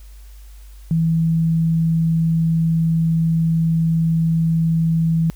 sine tone, 163.5 Hz, E3, 14 cents flat, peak -14 dBFS, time 0.91-5.3 s, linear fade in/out 0 ms, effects added 50 Hz sine -37 dBFS peak until 5.35 s + white hiss -53 dBFS RMS until 5.35 s

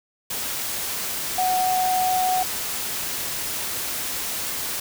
sine tone in noise, 740 Hz, F#5, in tune, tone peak -19 dBFS, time 1.38-2.43 s, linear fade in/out 5 ms, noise white, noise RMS -28 dBFS, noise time 0.3-4.8 s, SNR +6 dB, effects none

